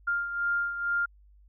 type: beating tone pair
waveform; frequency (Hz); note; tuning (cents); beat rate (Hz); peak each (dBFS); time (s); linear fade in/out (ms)
sine; 1400 / 1402.2; F6 / F6; +4 / +7; 2.2; -27 / -34; 0.07-1.06; 10
effects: added 50 Hz sine -54 dBFS peak until 1.48 s